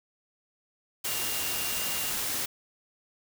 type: tone in noise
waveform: sine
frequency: 2800 Hz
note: F7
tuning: 4 cents sharp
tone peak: -39 dBFS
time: 1.06-2.11 s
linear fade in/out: 10 ms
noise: white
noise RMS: -31 dBFS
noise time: 1.04-2.46 s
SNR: -11 dB
effects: none